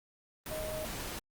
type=tone in noise; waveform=sine; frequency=622.3 Hz; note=D#5; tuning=in tune; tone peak=-37 dBFS; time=0.51-0.85 s; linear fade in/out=2 ms; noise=pink; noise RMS=-40 dBFS; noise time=0.46-1.19 s; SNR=0 dB; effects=Opus 32 kbps

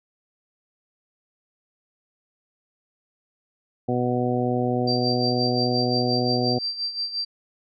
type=harmonic tone; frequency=123.47 Hz; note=B2; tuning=in tune; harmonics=1 / 2 / 3 / 4 / 5 / 6; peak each=-27 / -25 / -28 / -28 / -32 / -29 dBFS; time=3.88-6.59 s; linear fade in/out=10 ms
type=tone with tremolo; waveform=sine; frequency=4699 Hz; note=D8; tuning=in tune; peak=-23 dBFS; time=4.87-7.25 s; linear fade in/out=10 ms; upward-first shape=sine; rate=5.7 Hz; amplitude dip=70%
effects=none

